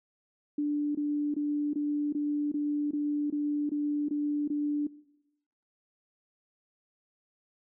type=tone bursts; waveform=sine; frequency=293.7 Hz; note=D4; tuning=in tune; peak=-26 dBFS; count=11; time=0.58-4.87 s; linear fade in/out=5 ms; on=370 ms; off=22 ms; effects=noise-tail reverb RT60 0.9 s tail -20 dB re dry